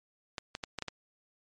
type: clicks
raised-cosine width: 0.2 ms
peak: -18 dBFS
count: 6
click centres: 0.382 / 0.551 / 0.638 / 0.787 / 0.823 / 0.883 s
effects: MP3 48 kbps